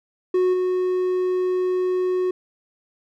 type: tone with level steps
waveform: triangle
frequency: 366.6 Hz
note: F#4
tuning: 16 cents flat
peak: -14 / -17 dBFS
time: 0.34-2.31 s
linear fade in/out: 5 ms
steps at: 0.53 s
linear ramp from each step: 10 ms
effects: none